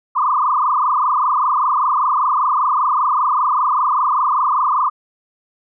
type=tone with frequency modulation; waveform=sine; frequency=1108.7 Hz; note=C#6; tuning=in tune; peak=-13 dBFS; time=0.15-4.9 s; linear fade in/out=20 ms; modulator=25.1 Hz; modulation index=5; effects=none